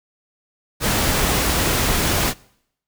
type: noise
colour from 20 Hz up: pink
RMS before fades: -19 dBFS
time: 0.8-2.34 s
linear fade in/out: 50 ms
effects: noise-tail reverb RT60 0.7 s tail -23 dB re dry